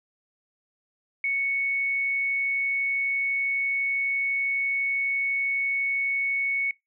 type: tone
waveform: sine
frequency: 2217 Hz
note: C#7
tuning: in tune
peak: -23 dBFS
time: 1.24-6.71 s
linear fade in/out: 2 ms
effects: noise-tail reverb RT60 0.2 s tail -25 dB re dry